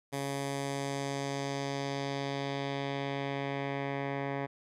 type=tone with low-pass filter sweep; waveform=10% pulse; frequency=139.1 Hz; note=C#3; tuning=6 cents sharp; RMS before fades=-35 dBFS; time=0.12-4.47 s; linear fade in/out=20 ms; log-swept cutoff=11000 to 1800 Hz; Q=1.4; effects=none